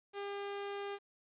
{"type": "tone", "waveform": "sawtooth", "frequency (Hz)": 402.1, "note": "G4", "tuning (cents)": 44, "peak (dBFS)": -35, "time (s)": [0.13, 0.99], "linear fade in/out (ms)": 50, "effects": ["resampled to 8000 Hz", "11-bit"]}